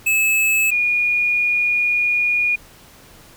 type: tone pair in turn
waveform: square / sine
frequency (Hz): 2600 / 2440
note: E7 / D#7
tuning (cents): -24 / -34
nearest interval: minor second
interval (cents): 110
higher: first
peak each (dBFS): -15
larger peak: neither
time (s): 0.06-0.71 / 0.71-2.56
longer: second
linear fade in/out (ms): 10
effects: pink hiss -46 dBFS RMS until 3.36 s